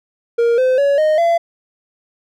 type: tone with pitch steps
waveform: triangle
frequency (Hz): 468.5 / 513.9 / 563.6 / 618.2 / 678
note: A#4 / C5 / C#5 / D#5 / E5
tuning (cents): +9 / -31 / +29 / -11 / +49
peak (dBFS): -9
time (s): 0.38-1.38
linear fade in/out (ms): 10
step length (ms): 200
effects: none